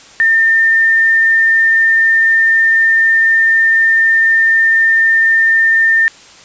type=tone; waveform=sine; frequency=1806 Hz; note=A6; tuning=45 cents sharp; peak=-7 dBFS; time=0.2-6.08 s; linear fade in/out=0 ms; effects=white hiss -39 dBFS RMS until 6.44 s + resampled to 16000 Hz